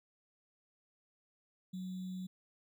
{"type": "tone with sample-and-hold", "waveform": "sine", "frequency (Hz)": 185, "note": "F#3", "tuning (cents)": 0, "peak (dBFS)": -39, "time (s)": [1.73, 2.27], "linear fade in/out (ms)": 10, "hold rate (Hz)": 3675, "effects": []}